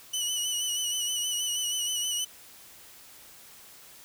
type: tone with vibrato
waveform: 20% pulse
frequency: 2960 Hz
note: F#7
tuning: in tune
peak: -22 dBFS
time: 0.13-2.25 s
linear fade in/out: 10 ms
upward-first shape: sine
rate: 6.3 Hz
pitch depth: 40 cents each way
effects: white hiss -51 dBFS RMS until 4.04 s